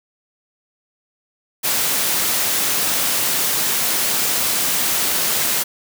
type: high-pass noise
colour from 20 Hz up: white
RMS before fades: -19 dBFS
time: 1.63-5.64 s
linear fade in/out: 20 ms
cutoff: 120 Hz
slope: 12 dB/octave
effects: none